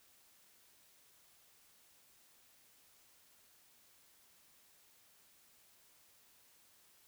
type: silence
effects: white hiss -67 dBFS RMS until 7.07 s